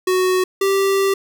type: tone pair in turn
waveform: square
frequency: 370 / 390.9 Hz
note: F#4 / G4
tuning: 0 / -5 cents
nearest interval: minor second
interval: 95 cents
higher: second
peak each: -15 dBFS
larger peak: neither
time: 0.07-0.44 / 0.61-1.14 s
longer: second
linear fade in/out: 5 ms
effects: none